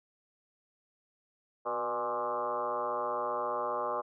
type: tone with frequency modulation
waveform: sine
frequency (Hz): 830.6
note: G#5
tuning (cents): 0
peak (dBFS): -30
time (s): 1.65-4.02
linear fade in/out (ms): 20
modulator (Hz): 115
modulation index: 3.5
effects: none